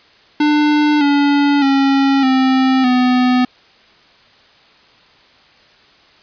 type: tone with pitch steps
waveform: square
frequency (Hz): 298.4 / 285.7 / 273.6 / 262 / 250.9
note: D4 / D4 / C#4 / C4 / B3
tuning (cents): +28 / -48 / -23 / +2 / +28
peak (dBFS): -11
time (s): 0.4-3.45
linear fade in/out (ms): 5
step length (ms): 610
effects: white hiss -48 dBFS RMS until 6.22 s + resampled to 11025 Hz